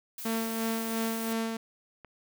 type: noise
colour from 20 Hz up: blue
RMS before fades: -40 dBFS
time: 0.18-1.33 s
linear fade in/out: 2 ms
type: tone with tremolo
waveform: sawtooth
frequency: 225.6 Hz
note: A3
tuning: 44 cents sharp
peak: -24 dBFS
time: 0.25-1.57 s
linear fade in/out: 5 ms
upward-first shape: sine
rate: 2.9 Hz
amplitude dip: 40%
type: click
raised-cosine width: 0.5 ms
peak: -32 dBFS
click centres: 2.047 s
effects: none